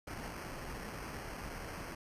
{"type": "noise with sample-and-hold", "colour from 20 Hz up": "pink", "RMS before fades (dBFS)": -44, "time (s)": [0.07, 1.95], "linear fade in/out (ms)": 5, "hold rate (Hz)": 3675, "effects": ["resampled to 32000 Hz"]}